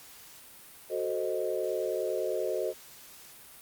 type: chord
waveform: sine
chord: F# diminished seventh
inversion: none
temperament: equal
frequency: 370 / 440 / 523.3 / 622.3 Hz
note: F#4 / A4 / C5 / Eb5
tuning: 0 / 0 / 0 / 0 cents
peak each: -34 dBFS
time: 0.89-2.74 s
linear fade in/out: 50 ms
effects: white hiss -51 dBFS RMS until 3.61 s + Opus 48 kbps